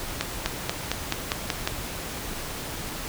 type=accelerating click train; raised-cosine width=0.2 ms; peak=-6 dBFS; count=8; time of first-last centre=0.21-1.675 s; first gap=250 ms; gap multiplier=0.94; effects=pink hiss -34 dBFS RMS until 3.08 s